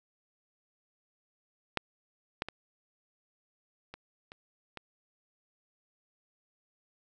clicks, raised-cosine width 0.3 ms, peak -12 / -15 / -22 / -27 / -30 / -25 dBFS, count 6, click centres 1.773 / 2.421 / 2.486 / 3.94 / 4.319 / 4.773 s, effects none

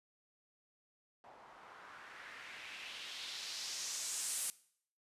blue noise with low-pass filter sweep, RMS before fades -45 dBFS, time 1.24-4.5 s, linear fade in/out 0 ms, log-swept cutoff 790 to 10000 Hz, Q 1.9, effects noise-tail reverb RT60 0.6 s tail -20 dB re dry + resampled to 32000 Hz

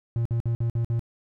triangle tone bursts, 116.54 Hz, A#2, in tune, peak -20 dBFS, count 6, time 0.16-0.994 s, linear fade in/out 0 ms, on 94 ms, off 54 ms, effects none

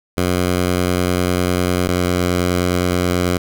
10% pulse tone pair in turn, 90 / 89.43 Hz, F#2 / F2, -47 / +42 cents, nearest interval unison, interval 11 cents, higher first, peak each -7 dBFS, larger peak neither, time 0.17-1.88 / 1.88-3.38 s, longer first, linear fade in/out 10 ms, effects none

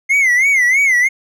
triangle tone with vibrato, 2093 Hz, C7, in tune, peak -8 dBFS, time 0.09-1.09 s, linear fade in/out 20 ms, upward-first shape sine, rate 3.1 Hz, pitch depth 140 cents each way, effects none

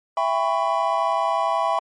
triangle chord, C# half-diminished seventh, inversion first, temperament just, 665.2 / 798.3 / 997.9 / 1108.7 Hz, E5 / G5 / B5 / C#6, +16 / +31 / +18 / 0 cents, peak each -22 / -23 / -22 / -24 dBFS, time 0.17-1.79 s, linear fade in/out 2 ms, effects MP3 48 kbps

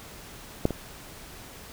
clicks, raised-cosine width 2 ms, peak -7 / -17 dBFS, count 2, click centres 0.654 / 0.707 s, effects pink hiss -45 dBFS RMS until 1.72 s

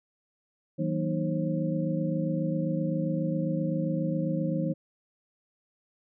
sine tone cluster, 161.8 / 189.3 / 238 / 309.2 / 535 Hz, E3 / F#3 / A#3 / D#4 / C5, -32 / +40 / +36 / -11 / +38 cents, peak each -29 / -33 / -35 / -33 / -34 dBFS, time 0.78-4.74 s, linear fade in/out 20 ms, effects none

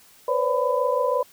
sine tone cluster, 493 / 519 / 575 / 1001 Hz, B4 / C5 / D5 / B5, -3 / -14 / -37 / +23 cents, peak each -25 dBFS, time 0.28-1.23 s, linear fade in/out 5 ms, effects white hiss -53 dBFS RMS until 1.32 s

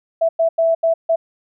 sine tone bursts at uneven times, 659 Hz, E5, 1 cent flat, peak -12 dBFS, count 5, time 0.21-0.29 / 0.39-0.49 / 0.58-0.75 / 0.83-0.94 / 1.09-1.16 s, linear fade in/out 10 ms, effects none

